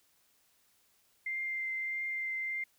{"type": "tone with vibrato", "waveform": "sine", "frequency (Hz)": 2093, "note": "C7", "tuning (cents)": 0, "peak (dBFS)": -33, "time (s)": [1.26, 2.64], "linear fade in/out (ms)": 5, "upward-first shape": "triangle", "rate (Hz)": 1.6, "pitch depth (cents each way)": 13, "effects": ["white hiss -70 dBFS RMS until 2.78 s"]}